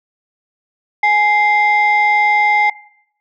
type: tone pair together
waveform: sine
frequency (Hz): 835.7 / 2093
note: G#5 / C7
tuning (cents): +11 / 0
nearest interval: octave + major third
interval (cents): 1589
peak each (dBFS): -11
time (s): 1.03-2.7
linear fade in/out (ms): 5
effects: noise-tail reverb RT60 0.7 s tail -22 dB re dry + tanh soft clip ceiling -5 dBFS